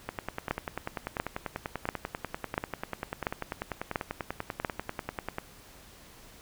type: two click trains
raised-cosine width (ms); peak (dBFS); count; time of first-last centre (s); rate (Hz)
0.5; -12 / -17; 7 / 55; 0.51-4.648 / 0.09-5.384; 1.45 / 10.2
effects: pink hiss -53 dBFS RMS until 6.41 s